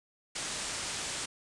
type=low-pass noise; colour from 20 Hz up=white; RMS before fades=-37 dBFS; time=0.35-1.26 s; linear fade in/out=10 ms; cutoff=9200 Hz; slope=48 dB/octave; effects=resampled to 24000 Hz